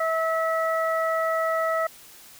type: harmonic tone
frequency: 649 Hz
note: E5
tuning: 27 cents flat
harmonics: 1 / 2 / 3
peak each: -24 / -26 / -31 dBFS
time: 0-1.87 s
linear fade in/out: 5 ms
effects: white hiss -48 dBFS RMS until 2.39 s